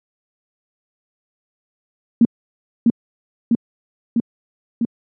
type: tone with echo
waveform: sine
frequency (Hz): 233.1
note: A#3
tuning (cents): 0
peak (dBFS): -6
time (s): 2.21-2.25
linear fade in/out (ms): 2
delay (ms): 650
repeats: 4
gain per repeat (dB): -2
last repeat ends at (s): 4.85
effects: high-pass 150 Hz 12 dB/octave